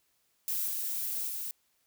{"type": "noise with level steps", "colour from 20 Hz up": "violet", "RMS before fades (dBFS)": [-32, -34, -37], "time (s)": [0.48, 1.51], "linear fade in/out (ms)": 0, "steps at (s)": [0.67, 1.28], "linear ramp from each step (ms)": 20, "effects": ["white hiss -73 dBFS RMS until 1.86 s"]}